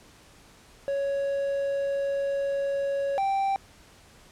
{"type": "tone pair in turn", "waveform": "triangle", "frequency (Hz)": [556, 782.7], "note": ["C#5", "G5"], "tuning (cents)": [5, -3], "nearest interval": "tritone", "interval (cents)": 592, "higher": "second", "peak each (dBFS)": [-23, -21], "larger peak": "second", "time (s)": [[0.88, 3.18], [3.18, 3.56]], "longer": "first", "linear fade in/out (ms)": 0, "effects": ["pink hiss -54 dBFS RMS until 4.31 s", "low-pass 10000 Hz 12 dB/octave"]}